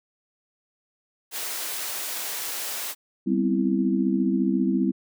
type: high-pass noise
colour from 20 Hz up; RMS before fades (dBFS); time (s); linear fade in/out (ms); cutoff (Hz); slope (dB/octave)
white; -31; 1.31-2.95; 50; 380; 12
type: chord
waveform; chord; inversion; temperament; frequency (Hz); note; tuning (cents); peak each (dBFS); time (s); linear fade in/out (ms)
sine; C major seventh; second; equal; 196 / 246.9 / 261.6 / 329.6; G3 / B3 / C4 / E4; 0 / 0 / 0 / 0; -24 / -28 / -25 / -26; 3.26-4.92; 20
effects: none